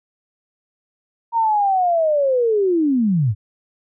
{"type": "linear sweep", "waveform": "sine", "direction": "down", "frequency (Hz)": [937, 92.5], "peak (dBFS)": -14, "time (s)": [1.32, 3.35], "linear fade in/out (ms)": 50, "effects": []}